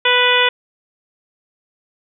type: harmonic tone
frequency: 493.9 Hz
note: B4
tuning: in tune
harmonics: 1 / 2 / 3 / 4 / 5 / 6 / 7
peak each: -19 / -19 / -19 / -19 / -19 / -19 / -19 dBFS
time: 0.05-0.49 s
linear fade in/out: 5 ms
effects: none